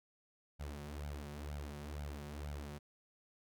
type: tone with flanger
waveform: sawtooth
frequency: 73 Hz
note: D2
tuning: 10 cents flat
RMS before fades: -45 dBFS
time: 0.59-2.79 s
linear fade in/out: 20 ms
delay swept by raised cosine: 1.3 to 5.5 ms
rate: 2.1 Hz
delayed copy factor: +0.8
effects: none